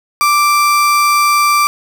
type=tone; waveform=35% pulse; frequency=1174.7 Hz; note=D6; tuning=in tune; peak=-7 dBFS; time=0.21-1.67 s; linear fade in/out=0 ms; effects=none